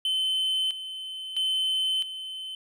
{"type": "tone with tremolo", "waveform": "triangle", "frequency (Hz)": 3062, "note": "G7", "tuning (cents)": -41, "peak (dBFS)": -22, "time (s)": [0.05, 2.55], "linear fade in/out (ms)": 2, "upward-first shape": "square", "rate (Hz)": 0.76, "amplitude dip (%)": 70, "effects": []}